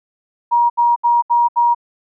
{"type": "tone bursts", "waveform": "sine", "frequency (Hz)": 950, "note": "A#5", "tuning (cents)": 33, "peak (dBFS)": -10, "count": 5, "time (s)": [0.51, 1.748], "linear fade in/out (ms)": 20, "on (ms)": 190, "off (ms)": 72, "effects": []}